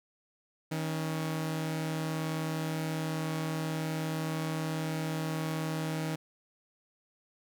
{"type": "tone pair together", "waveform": "sawtooth", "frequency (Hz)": [158.78, 278.1], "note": ["D#3", "C#4"], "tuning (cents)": [35, 6], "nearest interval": "minor seventh", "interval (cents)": 971, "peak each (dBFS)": [-28, -36], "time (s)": [0.71, 6.16], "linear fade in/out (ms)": 10, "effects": []}